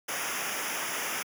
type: noise with comb filter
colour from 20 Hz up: pink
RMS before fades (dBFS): -33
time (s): 0.08-1.23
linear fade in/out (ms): 10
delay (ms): 0.24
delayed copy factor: -0.9
effects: high-pass 150 Hz 12 dB/octave